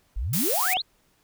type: exponential sweep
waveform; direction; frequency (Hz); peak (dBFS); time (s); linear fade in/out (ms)
sine; up; 41.2 to 4442; -25; 0.16-0.82; 10
type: noise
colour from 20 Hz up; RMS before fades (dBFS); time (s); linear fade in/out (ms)
blue; -26; 0.33-0.74; 5
type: tone with exponential growth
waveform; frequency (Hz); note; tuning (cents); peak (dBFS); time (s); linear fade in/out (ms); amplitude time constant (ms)
triangle; 740; F#5; 0; -20; 0.42-0.77; 0; 75
effects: pink hiss -65 dBFS RMS until 1.23 s